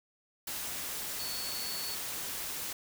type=tone in noise; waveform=sine; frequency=4435 Hz; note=C#8; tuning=in tune; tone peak=-39 dBFS; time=1.19-1.95 s; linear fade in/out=5 ms; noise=white; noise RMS=-38 dBFS; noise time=0.47-2.73 s; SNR=-4 dB; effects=none